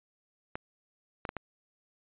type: clicks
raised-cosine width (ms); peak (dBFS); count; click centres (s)
0.5; -20; 4; 0.555 / 1.252 / 1.291 / 1.367
effects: resampled to 8000 Hz